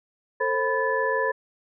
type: tone cluster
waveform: sine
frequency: 446 / 532 / 995 / 1736 Hz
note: A4 / C5 / B5 / A6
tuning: +23 / +29 / +13 / -24 cents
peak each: -27 dBFS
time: 0.4-1.32 s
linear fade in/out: 10 ms
effects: none